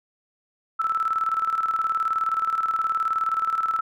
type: tone with tremolo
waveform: sine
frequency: 1319 Hz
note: E6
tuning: 1 cent sharp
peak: -19 dBFS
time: 0.79-3.81 s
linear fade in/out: 10 ms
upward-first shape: square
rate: 19 Hz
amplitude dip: 60%
effects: none